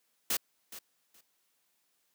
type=noise with echo; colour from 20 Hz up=white; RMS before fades=-30 dBFS; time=0.3-0.37 s; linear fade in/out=5 ms; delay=420 ms; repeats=2; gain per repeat=-15 dB; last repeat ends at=1.21 s; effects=white hiss -75 dBFS RMS until 2.14 s + high-pass 150 Hz 12 dB/octave